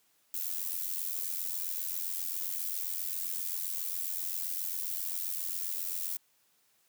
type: noise with amplitude modulation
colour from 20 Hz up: violet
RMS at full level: -32 dBFS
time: 0.34-6.17 s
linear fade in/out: 2 ms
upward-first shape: sine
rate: 87.5 Hz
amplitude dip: 75%
effects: white hiss -70 dBFS RMS until 6.88 s + high-pass 100 Hz 12 dB/octave